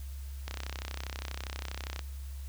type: click train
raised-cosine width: 0.2 ms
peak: -20 dBFS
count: 50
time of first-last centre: 0.48-1.992 s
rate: 32.4 Hz
effects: added 68 Hz sine -38 dBFS peak until 2.48 s + white hiss -56 dBFS RMS until 2.48 s